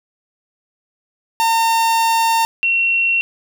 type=tone pair in turn; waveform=45% pulse / sine; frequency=910 / 2727 Hz; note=A#5 / F7; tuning=-42 / -42 cents; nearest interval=octave + perfect fifth; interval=1900 cents; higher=second; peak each=-13 dBFS; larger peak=neither; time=1.4-2.45 / 2.63-3.21 s; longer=first; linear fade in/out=0 ms; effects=none